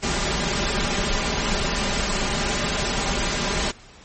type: noise with comb filter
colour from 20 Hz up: pink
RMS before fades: -23 dBFS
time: 0.02-3.72 s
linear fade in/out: 20 ms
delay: 5 ms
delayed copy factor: +0.6
effects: pink hiss -47 dBFS RMS until 4.04 s + MP3 32 kbps

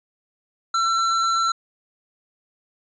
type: tone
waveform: square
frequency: 1346 Hz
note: E6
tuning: 36 cents sharp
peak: -19 dBFS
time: 0.74-1.52 s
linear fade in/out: 5 ms
effects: resampled to 16000 Hz

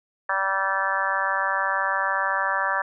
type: harmonic tone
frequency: 193.5 Hz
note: G3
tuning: 22 cents flat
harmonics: 3 / 4 / 5 / 6 / 7 / 8 / 9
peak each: -32 / -32 / -28 / -28 / -31 / -29 / -27 dBFS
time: 0.29-2.82 s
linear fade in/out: 5 ms
effects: none

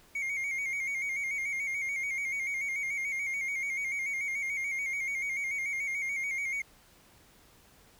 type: tone with vibrato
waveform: triangle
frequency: 2185 Hz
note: C#7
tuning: 26 cents flat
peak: -29 dBFS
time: 0.15-6.62 s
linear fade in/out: 5 ms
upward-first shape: square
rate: 6.9 Hz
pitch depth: 49 cents each way
effects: pink hiss -60 dBFS RMS until 7.99 s

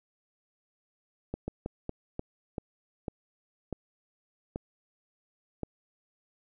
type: slowing click train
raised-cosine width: 2 ms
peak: -20 dBFS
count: 10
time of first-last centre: 1.34-5.633 s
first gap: 140 ms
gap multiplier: 1.29
effects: none

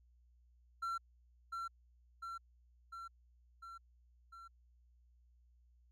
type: tone with echo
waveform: triangle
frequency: 1357 Hz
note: E6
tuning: 50 cents sharp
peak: -35 dBFS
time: 0.82-0.98 s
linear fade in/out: 10 ms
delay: 700 ms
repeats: 5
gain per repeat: -3 dB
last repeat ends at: 4.48 s
effects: added 60 Hz sine -65 dBFS peak until 5.91 s

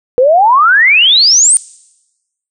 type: exponential sweep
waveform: sine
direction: up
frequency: 480 to 9190 Hz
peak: -4 dBFS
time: 0.18-1.57 s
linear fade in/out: 0 ms
effects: noise-tail reverb RT60 1.0 s tail -23 dB re dry

